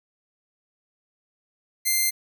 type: tone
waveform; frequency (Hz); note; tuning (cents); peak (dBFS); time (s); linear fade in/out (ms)
5% pulse; 2089; C7; -3; -10; 1.85-2.11; 20
effects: none